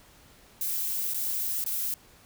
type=noise with dropouts; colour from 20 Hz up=violet; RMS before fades=-30 dBFS; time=0.61-1.94 s; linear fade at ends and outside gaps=1 ms; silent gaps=1.137-1.144 / 1.641-1.662 s; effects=pink hiss -56 dBFS RMS until 2.25 s